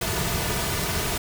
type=noise with comb filter; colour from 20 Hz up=pink; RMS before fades=-26 dBFS; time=0.01-1.18 s; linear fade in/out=5 ms; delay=3.7 ms; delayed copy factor=-0.55; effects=none